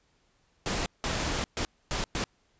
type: noise bursts at uneven times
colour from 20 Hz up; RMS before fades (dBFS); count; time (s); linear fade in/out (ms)
pink; -30; 5; 0.66-0.86 / 1.04-1.44 / 1.57-1.65 / 1.91-2.04 / 2.15-2.24; 0
effects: pink hiss -69 dBFS RMS until 2.59 s + resampled to 16000 Hz